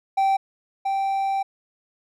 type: tone pair in turn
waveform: triangle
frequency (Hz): 778 / 781.2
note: G5 / G5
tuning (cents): -13 / -6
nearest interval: unison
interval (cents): 7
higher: second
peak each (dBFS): -15 / -19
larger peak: first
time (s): 0.17-0.37 / 0.85-1.43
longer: second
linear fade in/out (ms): 10
effects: none